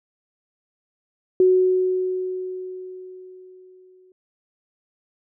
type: tone with exponential decay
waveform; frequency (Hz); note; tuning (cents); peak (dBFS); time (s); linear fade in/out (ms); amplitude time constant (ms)
sine; 370; F#4; 0; -11; 1.4-4.12; 2; 590
effects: none